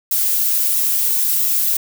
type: noise with flanger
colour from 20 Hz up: violet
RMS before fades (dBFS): -17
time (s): 0.11-1.77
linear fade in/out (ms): 5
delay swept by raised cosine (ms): 1.5 to 4.7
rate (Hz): 1.5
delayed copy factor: +0.65
effects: none